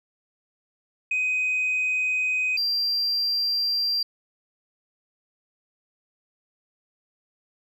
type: tone pair in turn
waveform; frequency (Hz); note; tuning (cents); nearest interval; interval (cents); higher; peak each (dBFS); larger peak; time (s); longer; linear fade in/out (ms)
sine; 2509 / 4725; D#7 / D8; +14 / +10; major seventh; 1096; second; -20; neither; 1.11-2.57 / 2.57-4.03; neither; 5
effects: tanh soft clip ceiling -19 dBFS